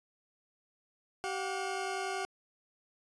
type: tone pair together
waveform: 20% pulse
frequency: 385.4 / 720 Hz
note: G4 / F#5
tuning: -29 / -47 cents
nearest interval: major seventh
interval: 1082 cents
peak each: -31 / -33 dBFS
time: 1.24-2.25 s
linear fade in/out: 0 ms
effects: resampled to 22050 Hz